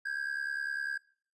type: ring-modulated tone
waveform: triangle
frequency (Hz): 1614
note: G#6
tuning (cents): -50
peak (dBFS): -28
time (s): 0.05-0.98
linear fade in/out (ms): 10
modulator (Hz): 35
effects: noise-tail reverb RT60 0.5 s tail -22 dB re dry + resampled to 24000 Hz